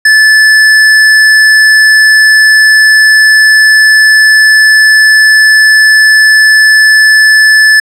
sine tone with hard clipping, 1740 Hz, A6, 20 cents flat, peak -3 dBFS, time 0.05-7.8 s, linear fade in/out 5 ms, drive 12 dB, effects low-pass 11000 Hz 12 dB/octave

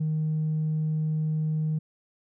triangle tone with tanh clipping, 155.56 Hz, D#3, in tune, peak -24 dBFS, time 0-1.79 s, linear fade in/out 10 ms, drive 5 dB, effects none

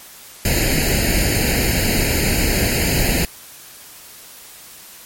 pink noise with comb filter, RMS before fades -17 dBFS, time 0.45-3.25 s, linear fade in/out 2 ms, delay 0.43 ms, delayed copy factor +0.9, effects white hiss -40 dBFS RMS until 5.05 s + MP3 64 kbps

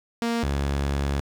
sawtooth tone pair in turn, 233.1 / 70.01 Hz, A#3 / C#2, 0 / +18 cents, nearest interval octave + major sixth, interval 2082 cents, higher first, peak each -19 dBFS, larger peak neither, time 0.22-0.43 / 0.43-1.2 s, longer second, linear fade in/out 0 ms, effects low-pass 8000 Hz 12 dB/octave + 8-bit

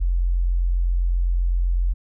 sine tone, 43.87 Hz, F1, 9 cents sharp, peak -17 dBFS, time 0-1.94 s, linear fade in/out 20 ms, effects none

